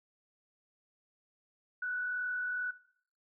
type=tone with frequency modulation; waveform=sine; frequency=1480 Hz; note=F#6; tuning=in tune; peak=-33 dBFS; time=1.82-2.71 s; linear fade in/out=5 ms; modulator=42.2 Hz; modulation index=0.5; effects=noise-tail reverb RT60 0.6 s tail -18 dB re dry